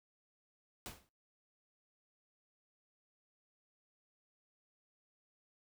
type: noise with exponential decay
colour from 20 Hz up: pink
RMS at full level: -42 dBFS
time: 0.86-1.09 s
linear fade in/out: 0 ms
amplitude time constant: 49 ms
effects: noise-tail reverb RT60 0.3 s tail -24 dB re dry